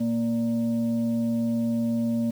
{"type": "tone with frequency modulation", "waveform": "sine", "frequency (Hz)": 232, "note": "A#3", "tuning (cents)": -8, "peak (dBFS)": -22, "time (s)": [0, 2.31], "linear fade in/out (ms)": 10, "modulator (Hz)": 350, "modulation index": 0.44, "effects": ["8-bit"]}